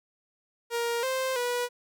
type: tone with pitch steps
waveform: sawtooth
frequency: 469.8 / 523 / 487.6 Hz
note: A#4 / C5 / B4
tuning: +13 / -1 / -22 cents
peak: -23 dBFS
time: 0.7-1.69 s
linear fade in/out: 50 ms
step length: 330 ms
effects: none